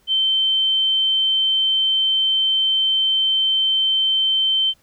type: tone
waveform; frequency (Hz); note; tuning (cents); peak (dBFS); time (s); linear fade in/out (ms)
sine; 3100; G7; -20; -15; 0.07-4.74; 50
effects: pink hiss -59 dBFS RMS until 4.82 s